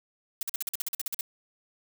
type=noise bursts; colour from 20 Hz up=blue; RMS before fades=-31 dBFS; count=13; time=0.41-1.21 s; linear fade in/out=2 ms; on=20 ms; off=45 ms; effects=none